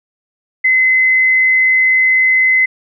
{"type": "tone", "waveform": "sine", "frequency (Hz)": 2044, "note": "C7", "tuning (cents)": -41, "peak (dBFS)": -8, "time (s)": [0.64, 2.66], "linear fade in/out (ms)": 10, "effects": []}